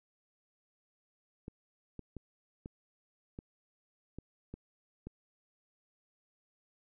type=clicks; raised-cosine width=3 ms; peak=-30 dBFS; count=8; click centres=1.481 / 1.993 / 2.167 / 2.659 / 3.389 / 4.186 / 4.54 / 5.07 s; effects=none